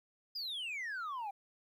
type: exponential sweep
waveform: sine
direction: down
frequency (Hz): 5050 to 775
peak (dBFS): -35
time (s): 0.35-1.31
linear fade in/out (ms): 10
effects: tanh soft clip ceiling -37 dBFS + 12-bit